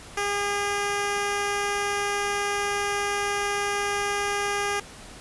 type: tone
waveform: 10% pulse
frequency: 406.1 Hz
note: G#4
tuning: 39 cents flat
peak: -16 dBFS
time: 0.17-4.8 s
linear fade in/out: 5 ms
effects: pink hiss -44 dBFS RMS until 5.2 s + resampled to 24000 Hz

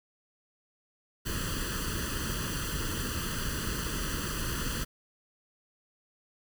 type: noise with comb filter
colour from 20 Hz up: pink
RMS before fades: -33 dBFS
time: 1.25-4.85 s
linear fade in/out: 20 ms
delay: 0.66 ms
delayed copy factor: +0.9
effects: none

